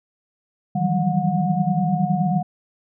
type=tone cluster; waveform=sine; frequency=155.6 / 167.3 / 185.8 / 195.2 / 725 Hz; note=D#3 / E3 / F#3 / G3 / F#5; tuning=0 / +26 / +7 / -7 / -35 cents; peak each=-24 dBFS; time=0.75-2.43 s; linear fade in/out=10 ms; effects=none